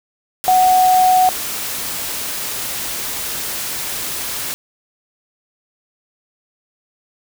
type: tone in noise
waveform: sine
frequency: 740 Hz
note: F#5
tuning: in tune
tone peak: -9 dBFS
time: 0.48-1.29 s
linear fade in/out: 0 ms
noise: white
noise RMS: -24 dBFS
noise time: 0.44-4.54 s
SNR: +12 dB
effects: none